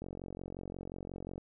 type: click train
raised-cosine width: 2 ms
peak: -29 dBFS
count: 63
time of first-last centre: 0.02-1.38 s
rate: 45.6 Hz
effects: none